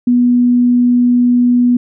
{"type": "tone", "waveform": "sine", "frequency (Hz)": 244.4, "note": "B3", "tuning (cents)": -18, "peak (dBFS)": -7, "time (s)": [0.07, 1.77], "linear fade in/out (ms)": 5, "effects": []}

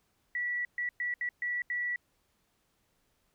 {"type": "tone bursts at uneven times", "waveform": "sine", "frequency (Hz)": 1948, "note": "B6", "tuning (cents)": -24, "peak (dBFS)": -30, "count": 6, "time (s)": [[0.35, 0.65], [0.78, 0.89], [1, 1.14], [1.21, 1.29], [1.42, 1.62], [1.7, 1.96]], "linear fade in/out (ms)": 2, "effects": ["pink hiss -74 dBFS RMS until 3.34 s"]}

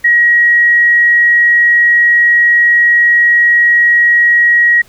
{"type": "tone", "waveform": "sine", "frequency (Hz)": 1900, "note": "A#6", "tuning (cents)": 33, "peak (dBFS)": -5, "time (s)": [0.04, 4.82], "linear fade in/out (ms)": 10, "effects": ["pink hiss -45 dBFS RMS until 4.88 s"]}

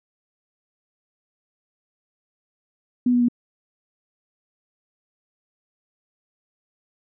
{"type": "tone with pitch steps", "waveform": "sine", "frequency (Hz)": [246.9, 243.9, 241], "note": ["B3", "B3", "B3"], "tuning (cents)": [0, -21, -42], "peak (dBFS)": -15, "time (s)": [3.06, 3.285], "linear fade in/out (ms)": 5, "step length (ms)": 75, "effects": []}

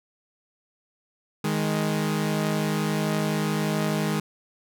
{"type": "tone pair together", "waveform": "sawtooth", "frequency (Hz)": [156.14, 207.7], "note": ["D#3", "G#3"], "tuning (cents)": [6, 0], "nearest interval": "perfect fourth", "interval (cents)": 494, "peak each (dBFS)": -22, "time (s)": [1.44, 4.2], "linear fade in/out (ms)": 5, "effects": []}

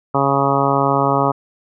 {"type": "harmonic tone", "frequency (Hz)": 138.59, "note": "C#3", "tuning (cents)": 0, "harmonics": [1, 2, 3, 4, 5, 6, 7, 8, 9], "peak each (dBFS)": [-22, -22, -22, -22, -22, -22, -22, -22, -22], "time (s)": [0.14, 1.32], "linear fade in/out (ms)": 10, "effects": []}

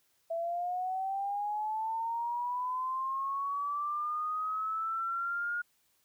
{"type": "linear sweep", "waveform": "sine", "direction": "up", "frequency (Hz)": [659.3, 1433], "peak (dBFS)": -31, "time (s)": [0.3, 5.62], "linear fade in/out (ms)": 10, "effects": ["white hiss -72 dBFS RMS until 6.04 s"]}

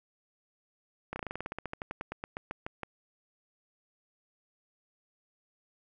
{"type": "slowing click train", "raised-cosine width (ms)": 0.5, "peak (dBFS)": -21, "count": 22, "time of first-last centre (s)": [1.13, 2.833], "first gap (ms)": 30, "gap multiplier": 1.09, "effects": []}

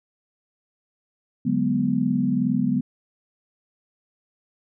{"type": "chord", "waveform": "sine", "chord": "G# half-diminished seventh", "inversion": "second", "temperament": "equal with one note detuned", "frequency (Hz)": [143.98, 185, 207.7, 246.9], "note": ["D3", "F#3", "G#3", "B3"], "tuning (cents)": [-34, 0, 0, 0], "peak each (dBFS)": [-28, -26, -25, -22], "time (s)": [1.45, 2.81], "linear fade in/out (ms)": 10, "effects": []}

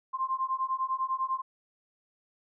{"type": "beating tone pair", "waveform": "sine", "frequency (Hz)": [1046.5, 1056.5], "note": ["C6", "C6"], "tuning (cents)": [0, 16], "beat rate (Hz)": 10, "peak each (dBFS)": -31, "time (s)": [0.13, 1.42], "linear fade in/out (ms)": 20, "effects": []}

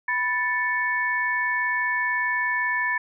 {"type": "tone cluster", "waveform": "sine", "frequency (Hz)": [986, 1761, 2221], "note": ["B5", "A6", "C#7"], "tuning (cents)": [-3, 1, 3], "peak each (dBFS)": [-28, -23, -31], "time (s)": [0.08, 2.98], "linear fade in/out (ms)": 5, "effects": []}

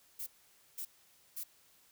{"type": "noise bursts", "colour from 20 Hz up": "violet", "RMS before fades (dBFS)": -41, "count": 3, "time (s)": [0.19, 1.438], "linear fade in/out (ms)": 10, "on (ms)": 76, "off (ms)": 510, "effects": ["white hiss -66 dBFS RMS until 1.91 s"]}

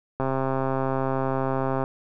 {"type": "click train", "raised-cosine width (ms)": 1, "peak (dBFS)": -12, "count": 219, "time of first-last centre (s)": [0.2, 1.839], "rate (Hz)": 133, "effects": []}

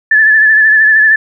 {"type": "tone with vibrato", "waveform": "sine", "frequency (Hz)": 1740, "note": "A6", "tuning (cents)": -20, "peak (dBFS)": -4, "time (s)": [0.11, 1.16], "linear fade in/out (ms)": 5, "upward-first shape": "sine", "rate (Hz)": 13, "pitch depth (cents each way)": 39, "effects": []}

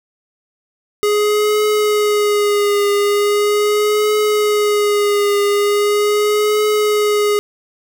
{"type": "tone with vibrato", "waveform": "square", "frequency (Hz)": 415.3, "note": "G#4", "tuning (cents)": 0, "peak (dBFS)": -13, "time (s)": [1.03, 7.39], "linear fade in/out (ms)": 0, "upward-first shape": "triangle", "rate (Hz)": 0.4, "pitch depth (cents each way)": 37, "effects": []}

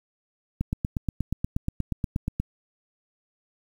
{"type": "click train", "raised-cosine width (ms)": 5, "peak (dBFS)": -13, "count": 16, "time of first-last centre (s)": [0.61, 2.4], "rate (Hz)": 8.38, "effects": ["8-bit"]}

